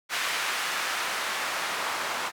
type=noise with band-pass filter sweep; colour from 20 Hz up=white; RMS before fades=-30 dBFS; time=0.09-2.32 s; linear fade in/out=50 ms; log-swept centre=1700 to 1000 Hz; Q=0.98; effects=none